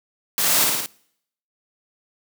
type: noise with echo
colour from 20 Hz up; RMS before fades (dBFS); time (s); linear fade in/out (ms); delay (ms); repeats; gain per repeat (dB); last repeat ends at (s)
white; -21; 0.38-0.64; 0; 55; 4; -2; 0.86
effects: noise-tail reverb RT60 0.7 s tail -24 dB re dry + high-pass 150 Hz 12 dB/octave